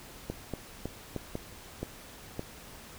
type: clicks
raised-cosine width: 2 ms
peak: -20 dBFS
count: 7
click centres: 0.3 / 0.537 / 0.856 / 1.163 / 1.354 / 1.83 / 2.394 s
effects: pink hiss -49 dBFS RMS until 2.98 s